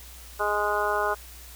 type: harmonic tone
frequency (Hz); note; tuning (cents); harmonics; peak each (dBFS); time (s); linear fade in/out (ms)
207.7; G#3; 0; 2 / 3 / 4 / 5 / 6 / 7; -30 / -30 / -30 / -30 / -30 / -30; 0.39-1.15; 20
effects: added 60 Hz sine -45 dBFS peak until 1.55 s + white hiss -47 dBFS RMS until 1.55 s